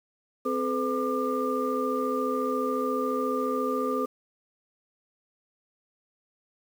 sine tone cluster, 259.4 / 429.8 / 504 / 1196 Hz, C4 / A4 / B4 / D6, -15 / -41 / +35 / +31 cents, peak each -30 dBFS, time 0.45-4.06 s, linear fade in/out 10 ms, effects tanh soft clip ceiling -15 dBFS + 8-bit

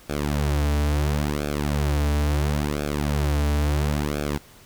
sawtooth tone with flanger, 73.42 Hz, D2, in tune, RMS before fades -23 dBFS, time 0.09-4.38 s, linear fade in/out 10 ms, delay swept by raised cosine 1 to 5.7 ms, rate 0.73 Hz, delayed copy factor -1, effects pink hiss -50 dBFS RMS until 4.65 s

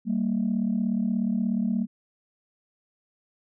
sine tone pair together, 194.25 / 231 Hz, G3 / A#3, -16 / -16 cents, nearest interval minor third, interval 300 cents, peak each -25 / -24 dBFS, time 0.05-1.87 s, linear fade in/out 50 ms, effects tanh soft clip ceiling -17 dBFS

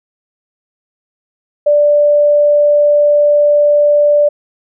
sine tone, 587.3 Hz, D5, in tune, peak -6 dBFS, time 1.66-4.29 s, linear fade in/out 10 ms, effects none

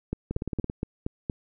two click trains, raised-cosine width 3 ms, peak -17 / -15 dBFS, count 8 / 6, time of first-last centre 0.31-0.699 / 0.13-1.298 s, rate 18 / 4.28 Hz, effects none

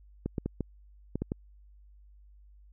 clicks, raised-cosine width 3 ms, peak -18 dBFS, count 7, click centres 0.26 / 0.382 / 0.46 / 0.607 / 1.156 / 1.22 / 1.319 s, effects added 50 Hz sine -53 dBFS peak until 2.72 s

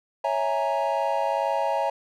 triangle chord, A# half-diminished seventh, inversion first, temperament equal with one note detuned, 554.4 / 657 / 830.6 / 932.3 Hz, C#5 / E5 / G#5 / A#5, 0 / -6 / 0 / 0 cents, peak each -26 dBFS, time 0.24-1.9 s, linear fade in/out 5 ms, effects none

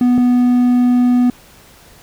triangle tone pair in turn, 246.4 / 246.4 Hz, B3 / B3, -4 / -4 cents, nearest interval unison, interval 0 cents, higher neither, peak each -7 dBFS, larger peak neither, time 0.01-0.18 / 0.18-1.3 s, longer second, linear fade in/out 2 ms, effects pink hiss -44 dBFS RMS until 2.02 s

